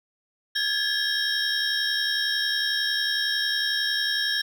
triangle tone cluster, 1646 / 1717 / 3211 / 3807 / 5460 Hz, G#6 / A6 / G7 / A#7 / F8, -16 / -43 / +41 / +36 / -40 cents, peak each -28 dBFS, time 0.55-4.42 s, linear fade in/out 10 ms, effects none

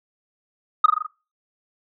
sine tone with echo, 1249 Hz, D#6, 6 cents sharp, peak -6 dBFS, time 0.84-0.86 s, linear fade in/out 5 ms, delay 41 ms, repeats 5, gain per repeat -4 dB, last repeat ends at 1.065 s, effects noise-tail reverb RT60 0.3 s tail -19 dB re dry + tanh soft clip ceiling -6 dBFS

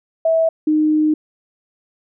sine tone pair in turn, 651 / 307.2 Hz, E5 / D#4, -22 / -22 cents, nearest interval octave + minor second, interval 1300 cents, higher first, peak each -12 dBFS, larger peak neither, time 0.25-0.49 / 0.67-1.14 s, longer second, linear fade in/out 5 ms, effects none

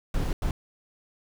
brown noise bursts at uneven times, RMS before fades -26 dBFS, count 2, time 0.14-0.33 / 0.42-0.51 s, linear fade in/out 2 ms, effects none

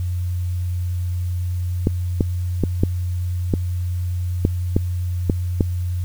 clicks, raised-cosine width 3 ms, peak -3 dBFS, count 9, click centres 1.871 / 2.208 / 2.637 / 2.835 / 3.538 / 4.451 / 4.765 / 5.298 / 5.608 s, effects added 89 Hz sine -20 dBFS peak until 6.04 s + white hiss -48 dBFS RMS until 6.04 s

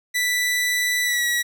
sawtooth tone with pitch glide, 1975.5 to 1927 Hz, B6 to B6, 0 to -43 cents, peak -16 dBFS, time 0.14-1.43 s, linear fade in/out 20 ms, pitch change -43 cents, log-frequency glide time 1.03-1.24 s, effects none

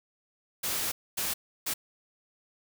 white noise bursts at uneven times, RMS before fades -31 dBFS, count 3, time 0.63-0.92 / 1.17-1.34 / 1.66-1.74 s, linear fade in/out 10 ms, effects none

